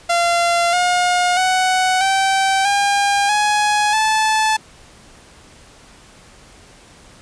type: tone with pitch steps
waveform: sawtooth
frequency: 688 / 715.6 / 744.2 / 774 / 805 / 837.3 / 870.8 Hz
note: F5 / F5 / F#5 / G5 / G5 / G#5 / A5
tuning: -26 / +42 / +10 / -22 / +46 / +14 / -18 cents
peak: -10 dBFS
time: 0.09-4.57 s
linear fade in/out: 10 ms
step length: 640 ms
effects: pink hiss -45 dBFS RMS until 7.21 s + resampled to 22050 Hz